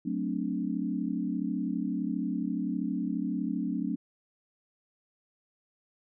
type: chord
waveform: sine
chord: D dominant seventh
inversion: first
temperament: equal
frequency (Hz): 185 / 220 / 261.6 / 293.7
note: F#3 / A3 / C4 / D4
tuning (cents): 0 / 0 / 0 / 0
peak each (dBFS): -34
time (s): 0.05-3.96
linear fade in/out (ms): 10
effects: none